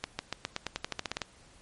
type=accelerating click train; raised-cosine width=0.2 ms; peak=-14 dBFS; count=14; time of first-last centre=0.04-1.218 s; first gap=150 ms; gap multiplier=0.91; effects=pink hiss -58 dBFS RMS until 1.61 s + MP3 48 kbps